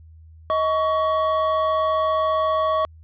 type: tone pair together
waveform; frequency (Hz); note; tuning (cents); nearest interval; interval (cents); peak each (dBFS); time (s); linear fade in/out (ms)
triangle; 631 / 1121.3; D#5 / C#6; +24 / +20; minor seventh; 996; -19; 0.5-2.85; 0
effects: added 80 Hz sine -43 dBFS peak until 3.03 s + resampled to 11025 Hz